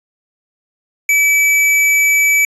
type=tone; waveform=square; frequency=2300 Hz; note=D7; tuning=37 cents flat; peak=-10 dBFS; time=1.09-2.45 s; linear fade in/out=2 ms; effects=resampled to 32000 Hz